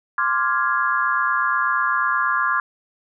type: chord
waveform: sine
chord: D half-diminished seventh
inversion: third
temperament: equal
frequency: 1046.5 / 1174.7 / 1396.9 / 1661.2 Hz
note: C6 / D6 / F6 / Ab6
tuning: 0 / 0 / 0 / 0 cents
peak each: -23 dBFS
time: 0.18-2.6 s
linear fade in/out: 2 ms
effects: none